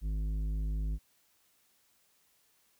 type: tone with tanh clipping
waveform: sine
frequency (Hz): 52.2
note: G#1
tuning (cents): +10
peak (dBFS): -32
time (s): 0.01-0.99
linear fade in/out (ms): 50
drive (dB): 10
effects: white hiss -70 dBFS RMS until 2.79 s